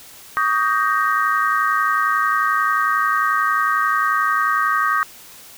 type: chord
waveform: sine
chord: Eb dominant seventh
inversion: third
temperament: equal with one note detuned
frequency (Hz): 1133.3 / 1244.5 / 1568 / 1864.7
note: Db6 / Eb6 / G6 / Bb6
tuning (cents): +38 / 0 / 0 / 0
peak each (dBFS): -21 / -19 / -22 / -24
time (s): 0.37-5.03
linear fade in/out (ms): 0
effects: white hiss -42 dBFS RMS until 5.57 s